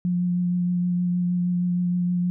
sine tone with vibrato, 177.5 Hz, F3, 28 cents sharp, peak -20 dBFS, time 0.05-2.3 s, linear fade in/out 0 ms, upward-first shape triangle, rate 6.4 Hz, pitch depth 16 cents each way, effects none

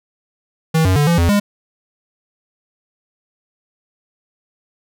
square tone with pitch steps, 160.5 / 93.2 / 146.4 / 170.1 / 85.1 / 204 Hz, E3 / F#2 / D3 / F3 / F2 / G#3, -46 / +13 / -5 / -45 / -44 / -31 cents, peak -12 dBFS, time 0.74-1.4 s, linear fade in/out 10 ms, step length 110 ms, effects none

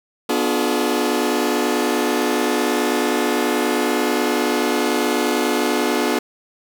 sawtooth chord, B diminished seventh, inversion none, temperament just, 246.9 / 296.3 / 355.6 / 426.7 Hz, B3 / D4 / F4 / Ab4, 0 / +15 / +31 / +47 cents, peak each -19 dBFS, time 0.29-6.19 s, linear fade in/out 5 ms, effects none

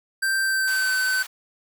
square tone with pitch glide, 1568 to 1526 Hz, G6 to G6, 0 to -47 cents, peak -21 dBFS, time 0.22-1.23 s, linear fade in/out 10 ms, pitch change -47 cents, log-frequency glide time 0.41-0.94 s
pink high-pass noise, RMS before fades -37 dBFS, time 0.67-1.27 s, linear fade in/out 10 ms, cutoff 910 Hz, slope 24 dB/octave
effects none

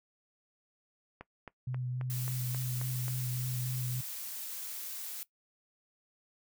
click train, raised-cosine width 0.5 ms, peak -29 dBFS, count 8, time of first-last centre 1.21-3.082 s, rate 3.74 Hz
sine tone with vibrato, 125.9 Hz, B2, 34 cents sharp, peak -33 dBFS, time 1.67-4.01 s, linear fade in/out 5 ms, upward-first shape sine, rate 3.5 Hz, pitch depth 19 cents each way
blue noise, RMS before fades -41 dBFS, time 2.1-5.23 s, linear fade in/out 0 ms
effects noise-tail reverb RT60 0.1 s tail -19 dB re dry

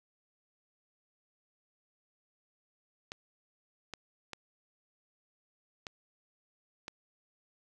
clicks, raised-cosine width 0.2 ms, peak -23 dBFS, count 5, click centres 3.119 / 3.937 / 4.333 / 5.868 / 6.881 s, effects none

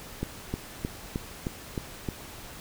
click train, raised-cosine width 3 ms, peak -16 dBFS, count 7, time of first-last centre 0.23-2.088 s, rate 3.23 Hz, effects pink hiss -44 dBFS RMS until 2.6 s

